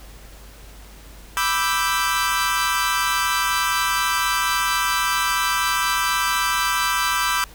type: chord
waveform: sawtooth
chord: E minor seventh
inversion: second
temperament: equal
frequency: 987.8 / 1174.7 / 1318.5 / 1568 Hz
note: B5 / D6 / E6 / G6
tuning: 0 / 0 / 0 / 0 cents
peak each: -21 dBFS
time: 1.37-7.44 s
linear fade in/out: 0 ms
effects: added 50 Hz sine -41 dBFS peak until 7.54 s + pink hiss -46 dBFS RMS until 7.54 s